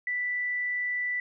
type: tone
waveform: sine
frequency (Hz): 1975.5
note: B6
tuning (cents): 0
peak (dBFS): -27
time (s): 0.07-1.2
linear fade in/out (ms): 2
effects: none